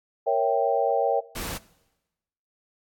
sine chord, A# diminished seventh, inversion none, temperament equal, 466.2 / 554.4 / 659.3 / 784 Hz, A#4 / C#5 / E5 / G5, 0 / 0 / 0 / 0 cents, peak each -26 / -25 / -26 / -25 dBFS, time 0.26-1.21 s, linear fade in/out 20 ms
pink noise, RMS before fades -33 dBFS, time 1.35-1.58 s, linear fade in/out 10 ms
effects noise-tail reverb RT60 1.0 s tail -20 dB re dry + AAC 64 kbps

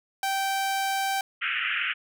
sawtooth tone, 779 Hz, G5, 11 cents flat, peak -21 dBFS, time 0.23-1.21 s, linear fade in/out 2 ms
white band-pass noise, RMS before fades -28 dBFS, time 1.41-1.94 s, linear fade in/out 20 ms, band 1300 to 3000 Hz, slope 96 dB/octave
effects none

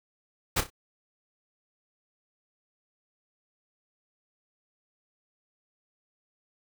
pink noise with echo, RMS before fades -25 dBFS, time 0.56-0.61 s, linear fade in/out 10 ms, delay 31 ms, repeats 3, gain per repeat -10 dB, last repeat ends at 0.703 s, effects none

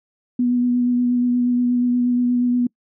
sine tone with vibrato, 245.1 Hz, B3, 13 cents flat, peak -15 dBFS, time 0.39-2.67 s, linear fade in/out 5 ms, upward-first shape sine, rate 8.4 Hz, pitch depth 15 cents each way, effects noise-tail reverb RT60 0.1 s tail -26 dB re dry

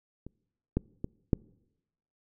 clicks, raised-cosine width 3 ms, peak -29 / -13 / -20 / -10 dBFS, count 4, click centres 0.266 / 0.77 / 1.044 / 1.332 s, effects noise-tail reverb RT60 0.9 s tail -25 dB re dry

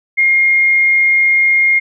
sine tone, 2132 Hz, C7, 32 cents sharp, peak -8 dBFS, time 0.17-1.8 s, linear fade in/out 20 ms, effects none

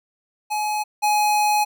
square tone pair in turn, 845 / 840.1 Hz, G#5 / G#5, +30 / +20 cents, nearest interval unison, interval 10 cents, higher first, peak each -22 / -17 dBFS, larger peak second, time 0.5-0.84 / 1.02-1.65 s, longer second, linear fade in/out 20 ms, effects none

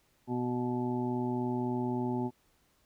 harmonic tone, 123.47 Hz, B2, in tune, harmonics 1 / 2 / 3 / 5 / 6 / 7, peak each -37 / -32 / -36 / -47 / -47 / -39 dBFS, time 0.27-2.31 s, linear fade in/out 50 ms, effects pink hiss -70 dBFS RMS until 2.85 s

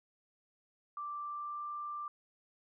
sine tone with pitch glide, 1174.7 to 1182.2 Hz, D6 to D6, 0 to +11 cents, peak -38 dBFS, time 0.97-2.08 s, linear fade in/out 2 ms, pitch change +11 cents, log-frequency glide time 1.18-1.67 s, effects none

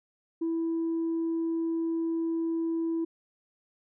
sine tone, 329.6 Hz, E4, in tune, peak -25 dBFS, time 0.41-3.05 s, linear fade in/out 10 ms, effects tanh soft clip ceiling -24 dBFS

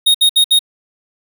square tone bursts, 3729 Hz, A#7, in tune, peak -8 dBFS, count 4, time 0.06-0.592 s, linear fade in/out 10 ms, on 85 ms, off 64 ms, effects none

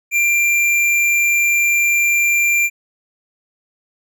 sine tone with hard clipping, 2375 Hz, D7, 19 cents sharp, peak -14 dBFS, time 0.11-2.7 s, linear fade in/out 50 ms, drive 12 dB, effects none

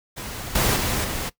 pink noise with level steps, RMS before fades -33 / -20 / -24 / -28 dBFS, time 0.16-1.3 s, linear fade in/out 20 ms, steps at 0.55 / 0.76 / 1.04 s, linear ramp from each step 5 ms, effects noise-tail reverb RT60 0.1 s tail -18 dB re dry

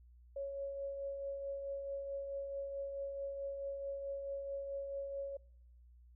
sine tone with tremolo, 554.4 Hz, C#5, in tune, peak -37 dBFS, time 0.36-5.37 s, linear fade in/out 5 ms, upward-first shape triangle, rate 4.6 Hz, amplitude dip 40%, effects noise-tail reverb RT60 0.8 s tail -25 dB re dry + added 60 Hz sine -58 dBFS peak until 6.15 s

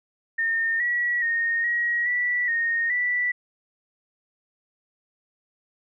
sine tone with pitch steps, 1824 / 1930 / 1850 / 1900 / 1958 / 1852 / 1966 Hz, A#6 / B6 / A#6 / A#6 / B6 / A#6 / B6, -38 / -40 / -14 / +33 / -15 / -12 / -8 cents, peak -21 dBFS, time 0.38-3.32 s, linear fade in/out 10 ms, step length 420 ms, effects none

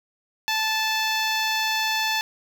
10% pulse tone with notch filter, 875 Hz, A5, 10 cents flat, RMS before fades -24 dBFS, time 0.48-2.21 s, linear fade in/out 0 ms, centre 11000 Hz, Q 1.1, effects none

